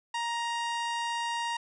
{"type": "harmonic tone with a mistuned harmonic", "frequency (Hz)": 937, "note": "A#5", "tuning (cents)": 9, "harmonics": [1, 2, 3, 4, 5, 6, 7, 8, 9, 10], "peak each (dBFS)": [-31, -37, -39, -43, -48, -48, -52, -52, -53, -54], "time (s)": [0.14, 1.57], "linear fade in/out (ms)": 5, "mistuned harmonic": 5, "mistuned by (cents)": 19, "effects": []}